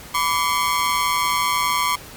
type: ring-modulated tone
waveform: sawtooth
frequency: 1077 Hz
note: C6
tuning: 50 cents sharp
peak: -11 dBFS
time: 0.14-1.96 s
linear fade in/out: 10 ms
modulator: 79.9 Hz
effects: pink hiss -39 dBFS RMS until 2.16 s + MP3 96 kbps